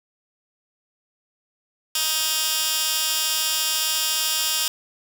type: tone with high-pass filter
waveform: 15% pulse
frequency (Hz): 313.9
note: D#4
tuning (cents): +15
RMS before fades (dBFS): -23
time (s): 1.95-4.68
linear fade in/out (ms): 2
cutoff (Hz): 3700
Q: 0.81
effects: none